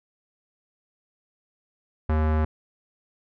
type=tone with low-pass filter; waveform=square; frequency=77.78 Hz; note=D#2; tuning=in tune; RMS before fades=-22 dBFS; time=2.09-2.45 s; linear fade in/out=5 ms; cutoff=1400 Hz; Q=1.2; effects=none